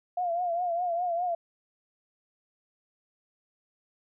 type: tone with vibrato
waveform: sine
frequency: 698.5 Hz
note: F5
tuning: in tune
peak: -26 dBFS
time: 0.17-1.35 s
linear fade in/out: 5 ms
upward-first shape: triangle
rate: 4.9 Hz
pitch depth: 85 cents each way
effects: none